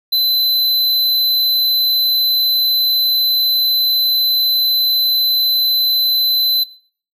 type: tone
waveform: square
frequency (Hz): 4034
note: B7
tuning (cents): +36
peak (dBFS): -12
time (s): 0.12-6.64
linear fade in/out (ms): 10
effects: noise-tail reverb RT60 0.5 s tail -22 dB re dry